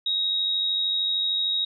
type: tone with amplitude modulation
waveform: sine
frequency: 3780 Hz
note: A#7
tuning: 23 cents sharp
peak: -20 dBFS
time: 0.06-1.65 s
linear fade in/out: 5 ms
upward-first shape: sine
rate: 93.2 Hz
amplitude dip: 40%
effects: none